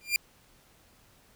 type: tone with exponential growth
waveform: sawtooth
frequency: 2392 Hz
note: D7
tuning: 31 cents sharp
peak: -16 dBFS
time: 0.01-0.16 s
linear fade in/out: 1 ms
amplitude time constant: 31 ms
effects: pink hiss -61 dBFS RMS until 1.35 s